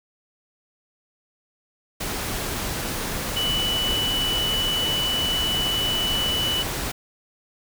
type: tone in noise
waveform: sine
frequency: 2968 Hz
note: F#7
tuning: 5 cents sharp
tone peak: -22 dBFS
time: 3.36-6.63 s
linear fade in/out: 10 ms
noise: pink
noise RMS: -28 dBFS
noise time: 2-6.92 s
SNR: +3 dB
effects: none